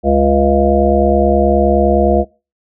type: harmonic tone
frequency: 69.6 Hz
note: C#2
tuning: 8 cents sharp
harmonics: 1 / 3 / 5 / 7 / 9 / 10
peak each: -16 / -16 / -16 / -16 / -16 / -16 dBFS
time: 0.03-2.25 s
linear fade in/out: 50 ms
effects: noise-tail reverb RT60 0.3 s tail -22 dB re dry